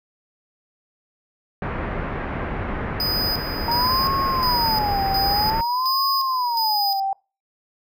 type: low-pass noise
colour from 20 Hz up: pink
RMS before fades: -27 dBFS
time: 1.62-5.61 s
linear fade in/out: 2 ms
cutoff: 2000 Hz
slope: 24 dB/octave
type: tone with tremolo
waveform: square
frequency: 4980 Hz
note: D#8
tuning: 1 cent sharp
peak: -21 dBFS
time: 3-7 s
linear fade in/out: 2 ms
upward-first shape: square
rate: 1.4 Hz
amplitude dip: 65%
type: tone with vibrato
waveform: sine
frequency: 921 Hz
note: A#5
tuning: 21 cents flat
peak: -20 dBFS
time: 3.68-7.13 s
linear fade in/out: 2 ms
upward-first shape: sine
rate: 0.52 Hz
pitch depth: 290 cents each way
effects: noise-tail reverb RT60 0.3 s tail -24 dB re dry